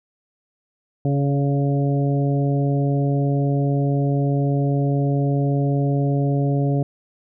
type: harmonic tone with a mistuned harmonic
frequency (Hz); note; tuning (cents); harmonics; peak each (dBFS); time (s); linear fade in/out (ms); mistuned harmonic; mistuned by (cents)
140.3; C#3; +21; 1 / 2 / 3 / 4 / 5; -18 / -24 / -28 / -30 / -32; 1.05-6.83; 2; 4; +15
effects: none